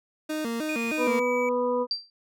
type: tone with vibrato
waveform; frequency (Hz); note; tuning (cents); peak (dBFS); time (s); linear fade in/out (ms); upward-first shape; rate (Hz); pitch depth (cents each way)
30% pulse; 267.5; C4; +38; -25; 0.29-1.2; 10; square; 3.2; 250
type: tone with pitch glide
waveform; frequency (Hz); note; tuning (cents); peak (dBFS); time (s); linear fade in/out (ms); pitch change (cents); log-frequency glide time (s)
triangle; 2465 to 2287; D#7 to D7; -17 to -47; -29; 0.69-1.49; 2; -130; 0.99-1.14
type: harmonic tone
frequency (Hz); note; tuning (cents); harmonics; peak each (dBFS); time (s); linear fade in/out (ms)
246.6; B3; -2; 1 / 2 / 4 / 5; -31 / -24 / -30 / -39; 0.97-1.87; 50
type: tone with exponential decay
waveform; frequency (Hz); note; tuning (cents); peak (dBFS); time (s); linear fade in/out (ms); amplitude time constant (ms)
sine; 4699; D8; 0; -21; 1.91-2.1; 1; 40
effects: none